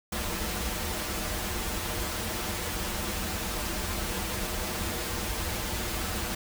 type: noise with comb filter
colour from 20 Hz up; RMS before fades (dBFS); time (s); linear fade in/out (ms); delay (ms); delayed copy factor
pink; -32; 0.12-6.35; 5; 7.3; -0.8
effects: none